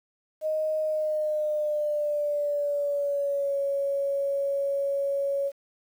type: tone with pitch glide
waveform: sine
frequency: 622.3 to 557.6 Hz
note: D#5 to C#5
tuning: 0 to +10 cents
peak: -24 dBFS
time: 0.41-5.52 s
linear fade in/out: 50 ms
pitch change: -190 cents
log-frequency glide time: 0.79-3.57 s
effects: 9-bit